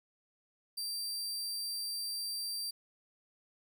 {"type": "tone", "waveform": "sawtooth", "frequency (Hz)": 4699, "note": "D8", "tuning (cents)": 0, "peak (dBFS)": -33, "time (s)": [0.77, 2.71], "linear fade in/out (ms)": 10, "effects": []}